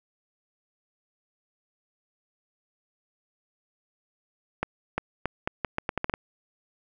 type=accelerating click train; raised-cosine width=0.5 ms; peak=-11 dBFS; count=11; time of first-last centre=4.63-6.139 s; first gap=350 ms; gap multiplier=0.79; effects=none